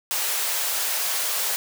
white high-pass noise, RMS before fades -25 dBFS, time 0.11-1.56 s, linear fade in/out 0 ms, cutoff 480 Hz, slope 24 dB/octave, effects none

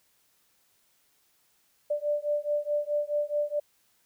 sine beating tone pair, 587.3 / 592 Hz, D5 / D5, 0 / +14 cents, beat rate 4.7 Hz, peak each -29 dBFS, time 1.9-3.6 s, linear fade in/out 10 ms, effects white hiss -68 dBFS RMS until 4.05 s

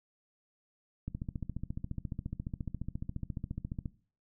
click train, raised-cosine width 5 ms, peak -24 dBFS, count 41, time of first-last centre 1.08-3.858 s, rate 14.4 Hz, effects noise-tail reverb RT60 0.4 s tail -18 dB re dry

